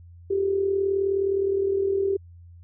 sine tone with amplitude modulation, 392 Hz, G4, in tune, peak -18 dBFS, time 0.3-2.17 s, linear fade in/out 10 ms, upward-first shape sine, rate 39.4 Hz, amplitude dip 55%, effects added 86 Hz sine -44 dBFS peak until 2.63 s

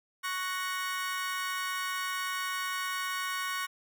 30% pulse chord, F# major, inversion second, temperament equal, 1108.7 / 1480 / 1864.7 Hz, C#6 / F#6 / A#6, 0 / 0 / 0 cents, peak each -32 / -34 / -36 dBFS, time 0.23-3.67 s, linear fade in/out 20 ms, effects none

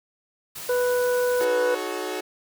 white noise, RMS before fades -36 dBFS, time 0.55-1.45 s, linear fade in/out 10 ms
harmonic tone, 493.9 Hz, B4, in tune, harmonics 1 / 2 / 3, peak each -20 / -33 / -31 dBFS, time 0.69-1.75 s, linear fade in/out 5 ms
sawtooth chord, D# half-diminished seventh, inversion none, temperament equal with one note detuned, 311.1 / 370 / 430.9 / 554.4 Hz, D#4 / F#4 / A4 / C#5, 0 / 0 / -36 / 0 cents, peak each -32 / -27 / -29 / -32 dBFS, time 1.4-2.21 s, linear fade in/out 10 ms
effects none

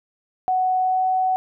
sine tone with pitch glide, 743 to 748.2 Hz, F#5 to F#5, +7 to +19 cents, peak -17 dBFS, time 0.48-1.36 s, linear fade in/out 0 ms, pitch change +12 cents, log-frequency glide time 0.8-1.02 s, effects none

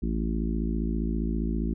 harmonic tone, 55 Hz, A1, in tune, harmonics 1 / 3 / 4 / 5 / 6 / 7, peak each -28 / -33 / -31 / -36 / -36 / -42 dBFS, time 0.02-1.74 s, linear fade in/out 10 ms, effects none

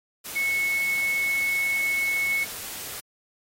sine tone in noise, 2200 Hz, C#7, 14 cents flat, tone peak -22 dBFS, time 0.35-2.45 s, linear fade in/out 20 ms, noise white, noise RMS -36 dBFS, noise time 0.24-3.01 s, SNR +11 dB, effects AAC 48 kbps

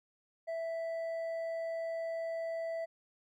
sine tone with hard clipping, 659.3 Hz, E5, in tune, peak -36 dBFS, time 0.47-2.86 s, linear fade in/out 20 ms, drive 4 dB, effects none

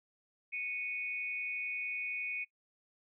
sine tone pair together, 2214 / 2483 Hz, C#7 / D#7, -3 / -4 cents, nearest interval major second, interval 199 cents, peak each -39 / -37 dBFS, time 0.52-2.45 s, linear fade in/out 20 ms, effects noise-tail reverb RT60 0.1 s tail -22 dB re dry

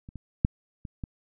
clicks, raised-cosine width 5 ms, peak -30 / -26 / -8 / -25 / -21 dBFS, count 5, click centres 0.089 / 0.157 / 0.449 / 0.852 / 1.038 s, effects none

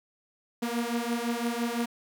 sawtooth beating tone pair, 233.1 / 239 Hz, A#3 / A#3, 0 / +43 cents, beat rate 5.9 Hz, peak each -27 dBFS, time 0.62-1.86 s, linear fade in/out 10 ms, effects 9-bit

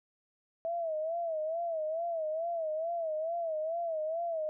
sine tone with vibrato, 651 Hz, E5, 22 cents flat, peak -31 dBFS, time 0.65-4.49 s, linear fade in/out 0 ms, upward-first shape sine, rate 2.3 Hz, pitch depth 96 cents each way, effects none

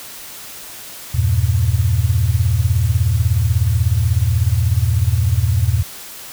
sine chord, E diminished, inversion none, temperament just, 82.41 / 98.89 / 118.67 Hz, E2 / G2 / Bb2, 0 / +16 / +31 cents, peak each -17 dBFS, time 1.14-5.83 s, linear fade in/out 10 ms, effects white hiss -34 dBFS RMS until 6.32 s

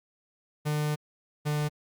45% pulse tone pair in turn, 150 / 149.14 Hz, D3 / D3, +37 / +27 cents, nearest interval unison, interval 10 cents, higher first, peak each -26 dBFS, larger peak neither, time 0.65-0.96 / 1.45-1.69 s, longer first, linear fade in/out 20 ms, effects Opus 48 kbps

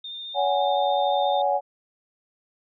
sine tone with vibrato, 3627 Hz, A#7, 48 cents flat, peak -33 dBFS, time 0.04-1.42 s, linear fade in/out 5 ms, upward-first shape sine, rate 14 Hz, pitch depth 15 cents each way
sine chord, C# suspended fourth, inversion none, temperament equal with one note detuned, 565.4 / 740 / 830.6 Hz, C#5 / F#5 / G#5, +34 / 0 / 0 cents, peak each -24 dBFS, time 0.34-1.61 s, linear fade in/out 50 ms
effects none

